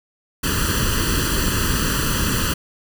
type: noise with comb filter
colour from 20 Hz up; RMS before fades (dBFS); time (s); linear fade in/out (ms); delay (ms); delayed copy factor
pink; -20; 0.43-2.54; 10; 0.67; +1
effects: none